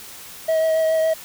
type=tone with vibrato; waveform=triangle; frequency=640 Hz; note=D#5; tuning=49 cents sharp; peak=-14 dBFS; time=0.48-1.14 s; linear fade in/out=10 ms; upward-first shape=triangle; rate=7.1 Hz; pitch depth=18 cents each way; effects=white hiss -39 dBFS RMS until 1.24 s